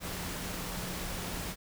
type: tone in noise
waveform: sine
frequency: 180 Hz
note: F#3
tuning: 47 cents flat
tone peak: -44 dBFS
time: 0-1.56 s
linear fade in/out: 50 ms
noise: pink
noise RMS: -38 dBFS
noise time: 0-1.56 s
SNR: -9 dB
effects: none